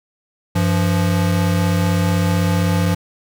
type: tone pair together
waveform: square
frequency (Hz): 96.2 / 172.25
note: G2 / F3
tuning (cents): -32 / -24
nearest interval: minor seventh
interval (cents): 1008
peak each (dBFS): -18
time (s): 0.55-2.95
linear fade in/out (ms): 10
effects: none